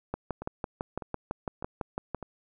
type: two click trains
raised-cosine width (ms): 1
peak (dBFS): -24 / -17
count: 4 / 13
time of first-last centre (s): 0.42-2.227 / 0.14-2.147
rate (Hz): 1.66 / 5.98
effects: none